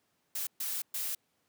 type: noise bursts at uneven times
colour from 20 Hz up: blue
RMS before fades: -35 dBFS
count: 3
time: 0.35-0.47 / 0.6-0.82 / 0.94-1.15 s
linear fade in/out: 5 ms
effects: pink hiss -75 dBFS RMS until 1.48 s + high-pass 150 Hz 12 dB/octave